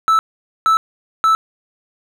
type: tone bursts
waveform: triangle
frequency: 1314 Hz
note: E6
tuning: 6 cents flat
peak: -8 dBFS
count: 3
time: 0.08-1.35 s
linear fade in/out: 0 ms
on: 110 ms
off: 470 ms
effects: none